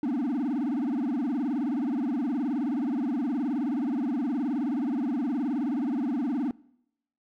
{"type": "tone with vibrato", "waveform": "triangle", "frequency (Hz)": 264.7, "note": "C4", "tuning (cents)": 20, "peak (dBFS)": -23, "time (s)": [0.03, 6.51], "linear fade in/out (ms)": 2, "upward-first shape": "sine", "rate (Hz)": 19, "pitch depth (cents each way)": 270, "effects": ["noise-tail reverb RT60 0.8 s tail -22 dB re dry"]}